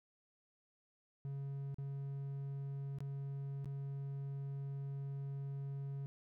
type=tone with dropouts; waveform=triangle; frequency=138.59 Hz; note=C#3; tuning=in tune; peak=-38 dBFS; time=1.25-6.06 s; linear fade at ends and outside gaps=0 ms; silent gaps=1.744-1.784 / 2.986-3.005 / 3.645-3.657 s; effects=none